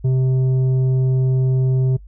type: tone with tanh clipping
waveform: sine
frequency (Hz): 130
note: C3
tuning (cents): -11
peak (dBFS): -15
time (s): 0.04-1.97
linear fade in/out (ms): 10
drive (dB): 7
effects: noise-tail reverb RT60 0.1 s tail -22 dB re dry + added 50 Hz sine -37 dBFS peak until 2.07 s